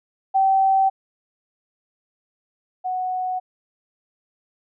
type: tone pair in turn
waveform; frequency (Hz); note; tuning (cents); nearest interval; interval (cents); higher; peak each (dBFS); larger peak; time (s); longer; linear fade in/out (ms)
sine; 772 / 739.2; G5 / F#5; -27 / -2; minor second; 75; first; -14 / -22; first; 0.34-0.9 / 2.84-3.4; neither; 20
effects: none